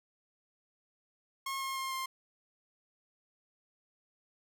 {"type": "tone with pitch steps", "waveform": "sawtooth", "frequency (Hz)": [1082, 1073.3, 1064.6, 1056.1], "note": ["C#6", "C6", "C6", "C6"], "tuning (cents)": [-42, 44, 30, 16], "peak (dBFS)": -31, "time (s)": [1.46, 2.06], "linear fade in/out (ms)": 5, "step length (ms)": 150, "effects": []}